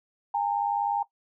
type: tone pair together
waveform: sine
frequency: 812 / 912.1 Hz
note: G#5 / A#5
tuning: -39 / -38 cents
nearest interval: major second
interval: 201 cents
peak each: -26 / -27 dBFS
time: 0.34-1.03 s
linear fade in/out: 5 ms
effects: noise-tail reverb RT60 0.1 s tail -18 dB re dry